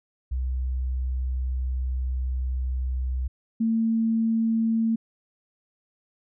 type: tone pair in turn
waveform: sine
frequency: 63.8 / 225.5 Hz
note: C2 / A3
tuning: -43 / +43 cents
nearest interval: octave + minor seventh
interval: 2186 cents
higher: second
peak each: -24 / -20 dBFS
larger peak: second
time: 0.31-3.28 / 3.6-4.96 s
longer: first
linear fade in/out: 10 ms
effects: none